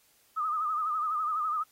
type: tone with vibrato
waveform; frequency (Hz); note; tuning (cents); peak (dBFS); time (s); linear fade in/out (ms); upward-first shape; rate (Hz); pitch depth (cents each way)
sine; 1244.5; D#6; 0; -27; 0.36-1.64; 20; sine; 12; 76
effects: white hiss -65 dBFS RMS until 1.71 s + AAC 48 kbps